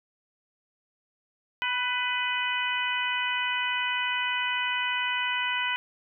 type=harmonic tone with a mistuned harmonic; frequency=498.7 Hz; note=B4; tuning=17 cents sharp; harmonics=2 / 3 / 4 / 5 / 6; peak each=-32 / -32 / -32 / -32 / -32 dBFS; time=1.62-5.76 s; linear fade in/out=0 ms; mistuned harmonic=2; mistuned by=-23 cents; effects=none